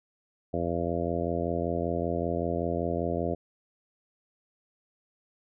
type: harmonic tone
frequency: 85.2 Hz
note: F2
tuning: 42 cents flat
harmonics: 1 / 2 / 3 / 4 / 5 / 6 / 7 / 8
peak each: -35 / -35 / -35 / -35 / -35 / -35 / -35 / -35 dBFS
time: 0.53-3.35 s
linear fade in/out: 10 ms
effects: none